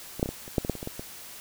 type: clicks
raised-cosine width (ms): 2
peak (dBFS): -21 / -9 / -19 / -18 / -29 / -9 / -18 / -11 / -24 / -22 / -19 / -22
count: 12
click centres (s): 0.196 / 0.229 / 0.259 / 0.29 / 0.479 / 0.582 / 0.649 / 0.697 / 0.753 / 0.829 / 0.874 / 0.995
effects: white hiss -44 dBFS RMS until 1.4 s